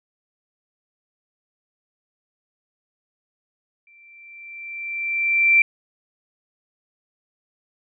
sine tone with exponential growth, 2349 Hz, D7, in tune, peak -10 dBFS, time 3.87-5.62 s, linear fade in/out 2 ms, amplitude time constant 380 ms, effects none

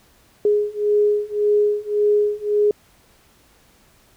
sine beating tone pair, 415.3 / 417.1 Hz, G#4 / G#4, 0 / +7 cents, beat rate 1.8 Hz, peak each -19 / -18 dBFS, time 0.45-2.71 s, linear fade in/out 2 ms, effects pink hiss -55 dBFS RMS until 4.16 s

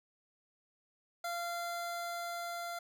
25% pulse tone with level ramp, 690 Hz, F5, 21 cents flat, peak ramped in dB -32 to -35 dBFS, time 1.24-2.79 s, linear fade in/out 5 ms, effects none

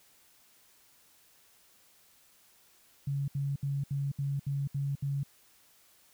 sine tone bursts, 139.9 Hz, C#3, 16 cents sharp, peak -29 dBFS, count 8, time 3.07-5.233 s, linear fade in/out 5 ms, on 210 ms, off 69 ms, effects white hiss -63 dBFS RMS until 6.13 s

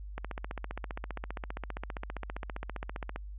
click train, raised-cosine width 0.5 ms, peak -22 dBFS, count 46, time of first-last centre 0.18-3.16 s, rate 15.1 Hz, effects added 50 Hz sine -40 dBFS peak until 3.38 s + resampled to 8000 Hz

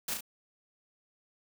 white noise with echo, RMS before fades -34 dBFS, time 0.08-0.14 s, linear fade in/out 5 ms, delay 34 ms, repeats 2, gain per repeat -4 dB, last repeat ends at 0.208 s, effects none

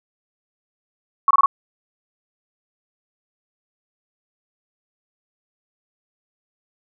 sine tone bursts, 1112 Hz, C#6, 5 cents sharp, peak -11 dBFS, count 4, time 1.28-1.46 s, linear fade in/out 2 ms, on 27 ms, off 24 ms, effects none

